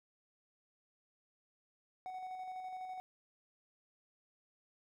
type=tone with tremolo; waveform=triangle; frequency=744 Hz; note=F#5; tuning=9 cents sharp; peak=-39 dBFS; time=2.06-3 s; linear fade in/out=0 ms; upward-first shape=square; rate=12 Hz; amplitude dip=30%; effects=none